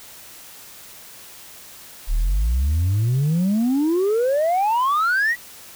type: exponential sweep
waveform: sine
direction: up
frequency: 34.4 to 1975.5 Hz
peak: -14 dBFS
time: 2.07-5.36 s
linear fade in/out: 50 ms
effects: tanh soft clip ceiling -15 dBFS + white hiss -42 dBFS RMS until 5.75 s